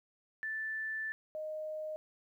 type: tone pair in turn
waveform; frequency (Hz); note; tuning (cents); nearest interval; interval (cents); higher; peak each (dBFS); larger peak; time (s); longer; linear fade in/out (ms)
sine; 1760 / 619.6; A6 / D#5; 0 / -7; octave + tritone; 1807; first; -35 / -37; first; 0.43-1.12 / 1.35-1.96; first; 0
effects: 12-bit